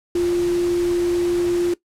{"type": "tone in noise", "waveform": "sine", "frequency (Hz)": 349.2, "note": "F4", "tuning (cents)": 0, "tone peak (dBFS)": -16, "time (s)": [0.15, 1.74], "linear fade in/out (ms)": 5, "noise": "pink", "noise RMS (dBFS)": -34, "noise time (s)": [0.15, 1.74], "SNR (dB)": 15, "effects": ["noise-tail reverb RT60 0.1 s tail -18 dB re dry", "low-pass 11000 Hz 12 dB/octave"]}